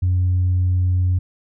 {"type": "tone", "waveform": "sine", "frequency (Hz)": 90.8, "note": "F#2", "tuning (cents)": -32, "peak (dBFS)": -13, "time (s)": [0.02, 1.19], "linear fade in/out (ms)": 10, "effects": ["tanh soft clip ceiling -12 dBFS"]}